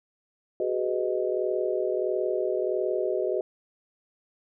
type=chord; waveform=sine; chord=G# minor seventh; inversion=third; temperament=just; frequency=373.8 / 415.3 / 498.4 / 623 Hz; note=F#4 / G#4 / B4 / D#5; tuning=+18 / 0 / +16 / +2 cents; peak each=-28 / -31 / -31 / -30 dBFS; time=0.6-3.41 s; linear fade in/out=2 ms; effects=none